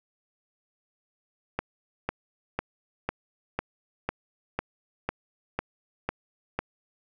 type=click train; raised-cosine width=0.5 ms; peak=-12 dBFS; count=11; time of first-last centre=1.59-6.59 s; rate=2 Hz; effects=none